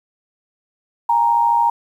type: tone pair together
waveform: sine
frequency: 818.3 / 932.3 Hz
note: G#5 / A#5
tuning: -26 / 0 cents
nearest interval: major second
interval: 226 cents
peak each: -20 / -13 dBFS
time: 1.09-1.7 s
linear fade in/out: 5 ms
effects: 8-bit